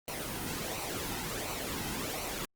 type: noise with flanger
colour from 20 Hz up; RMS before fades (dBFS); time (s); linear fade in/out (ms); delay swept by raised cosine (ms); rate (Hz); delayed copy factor
pink; -37; 0.08-2.45; 0; 0.58 to 1.78; 1.4; -0.55
effects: Opus 24 kbps